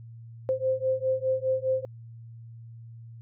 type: beating tone pair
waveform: sine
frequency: 520 / 524.9 Hz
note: C5 / C5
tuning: -11 / +5 cents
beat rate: 4.9 Hz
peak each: -27 dBFS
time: 0.49-1.85 s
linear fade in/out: 0 ms
effects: added 115 Hz sine -42 dBFS peak until 3.21 s